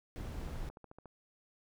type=noise; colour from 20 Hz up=brown; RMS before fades=-41 dBFS; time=0.16-0.69 s; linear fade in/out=0 ms
type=click train; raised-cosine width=1 ms; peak=-37 dBFS; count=13; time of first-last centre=0.2-1.057 s; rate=14 Hz
effects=none